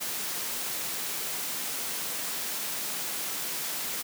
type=high-pass noise; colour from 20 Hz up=white; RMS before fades=-33 dBFS; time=0-4.03 s; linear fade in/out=20 ms; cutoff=130 Hz; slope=24 dB/octave; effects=none